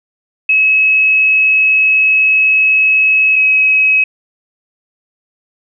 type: tone pair in turn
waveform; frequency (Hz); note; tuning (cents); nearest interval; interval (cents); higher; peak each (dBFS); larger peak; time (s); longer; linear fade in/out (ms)
sine; 2572 / 2553; E7 / D#7; -43 / +44; unison; 13; first; -7; neither; 0.49-3.36 / 3.36-4.04; first; 5
effects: none